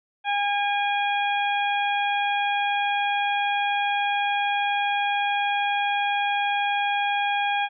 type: harmonic tone with a mistuned harmonic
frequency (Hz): 813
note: G#5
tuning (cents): -37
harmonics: 1 / 2 / 3 / 4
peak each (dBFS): -23 / -29 / -29 / -32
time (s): 0.24-7.69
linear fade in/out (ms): 50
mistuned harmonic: 4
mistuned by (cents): +29
effects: none